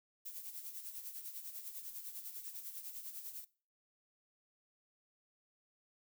violet noise with tremolo, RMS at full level -45 dBFS, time 0.25-3.45 s, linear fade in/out 10 ms, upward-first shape sine, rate 10 Hz, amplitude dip 60%, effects noise-tail reverb RT60 0.4 s tail -21 dB re dry

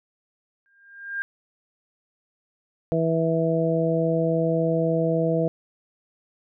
sine tone with exponential growth, 1604 Hz, G6, 39 cents sharp, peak -23 dBFS, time 0.66-1.22 s, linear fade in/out 0 ms, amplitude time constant 120 ms
harmonic tone, 163.6 Hz, E3, 13 cents flat, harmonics 1 / 2 / 3 / 4, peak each -24 / -27 / -24 / -26 dBFS, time 2.92-5.48 s, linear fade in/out 0 ms
effects none

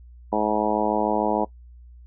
harmonic tone, 106.7 Hz, G#2, 47 cents sharp, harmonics 2 / 3 / 4 / 5 / 6 / 7 / 8 / 9, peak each -28 / -28 / -28 / -28 / -28 / -28 / -28 / -28 dBFS, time 0.32-1.45 s, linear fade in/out 10 ms, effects noise-tail reverb RT60 0.1 s tail -20 dB re dry + added 60 Hz sine -43 dBFS peak until 2.06 s

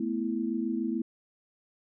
sine chord, A suspended second, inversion none, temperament equal, 220 / 246.9 / 329.6 Hz, A3 / B3 / E4, 0 / 0 / 0 cents, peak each -32 dBFS, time 0-1.02 s, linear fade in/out 5 ms, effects none

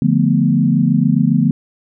sine chord, B half-diminished seventh, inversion first, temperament equal, 146.83 / 174.61 / 220 / 246.9 Hz, D3 / F3 / A3 / B3, 0 / 0 / 0 / 0 cents, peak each -16 dBFS, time 0.02-1.51 s, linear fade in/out 2 ms, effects none

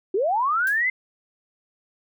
sine linear sweep, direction up, 349.2 to 2094 Hz, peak -19 dBFS, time 0.14-0.9 s, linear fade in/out 5 ms
blue noise with exponential decay, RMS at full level -35 dBFS, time 0.67-0.85 s, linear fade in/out 1 ms, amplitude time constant 37 ms
effects none

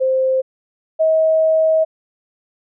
sine tone pair in turn, 523.3 / 637.3 Hz, C5 / D#5, 0 / +41 cents, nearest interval minor third, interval 341 cents, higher second, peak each -13 / -11 dBFS, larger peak second, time 0-0.42 / 0.99-1.85 s, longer second, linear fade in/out 20 ms, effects none

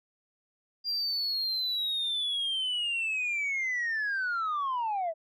sine linear sweep, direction down, 4800 to 626 Hz, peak -26 dBFS, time 0.84-5.14 s, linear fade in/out 50 ms, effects tanh soft clip ceiling -26 dBFS

